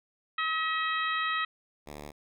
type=harmonic tone; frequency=639 Hz; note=D#5; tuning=46 cents sharp; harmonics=2 / 3 / 4 / 5 / 6; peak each=-30 / -32 / -37 / -39 / -39 dBFS; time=0.38-1.45 s; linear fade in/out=5 ms
type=tone; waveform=5% pulse; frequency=73.8 Hz; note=D2; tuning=9 cents sharp; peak=-30 dBFS; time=1.86-2.12 s; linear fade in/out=20 ms
effects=none